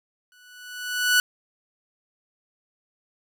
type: tone with exponential growth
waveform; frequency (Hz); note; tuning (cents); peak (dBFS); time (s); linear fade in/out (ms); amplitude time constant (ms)
sawtooth; 1480; F#6; 0; -11; 0.32-1.2; 1; 190
effects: none